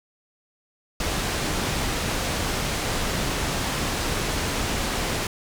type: low-pass noise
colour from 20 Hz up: pink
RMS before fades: -26 dBFS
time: 1-5.27 s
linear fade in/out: 2 ms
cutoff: 8700 Hz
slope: 12 dB/octave
effects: none